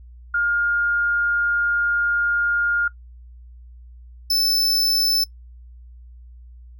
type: tone pair in turn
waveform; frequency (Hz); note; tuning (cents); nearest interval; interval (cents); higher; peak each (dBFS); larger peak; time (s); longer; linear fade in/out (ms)
sine / 45% pulse; 1415 / 5272; F6 / E8; +22 / -1; octave + major seventh; 2277; second; -17; neither; 0.34-2.88 / 4.3-5.24; first; 5
effects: noise-tail reverb RT60 0.1 s tail -20 dB re dry + added 60 Hz sine -40 dBFS peak until 6.79 s